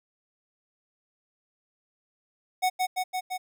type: tone with echo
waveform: square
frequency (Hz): 740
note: F#5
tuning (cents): 0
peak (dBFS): -22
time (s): 2.62-2.7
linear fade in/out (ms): 20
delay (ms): 170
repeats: 4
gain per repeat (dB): -2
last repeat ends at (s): 3.38
effects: none